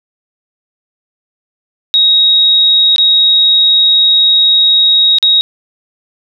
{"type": "tone with dropouts", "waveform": "sine", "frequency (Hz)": 3784, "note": "A#7", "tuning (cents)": 25, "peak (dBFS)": -5, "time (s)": [1.94, 5.41], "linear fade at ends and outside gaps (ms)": 0, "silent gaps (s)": [[2.961, 2.982], [5.185, 5.227]], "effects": []}